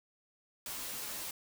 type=noise with comb filter; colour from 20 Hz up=white; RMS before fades=-41 dBFS; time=0.66-1.31 s; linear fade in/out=2 ms; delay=11 ms; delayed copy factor=-0.9; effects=none